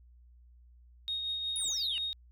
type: tone with tremolo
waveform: sine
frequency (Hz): 3729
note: A#7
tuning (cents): 0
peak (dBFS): -30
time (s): 1.08-2.13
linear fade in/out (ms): 0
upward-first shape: triangle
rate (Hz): 5.5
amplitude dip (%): 40
type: exponential sweep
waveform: sine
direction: down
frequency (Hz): 10610 to 2743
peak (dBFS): -31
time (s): 1.56-1.98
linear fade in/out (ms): 0
effects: tanh soft clip ceiling -26 dBFS + added 60 Hz sine -55 dBFS peak until 2.31 s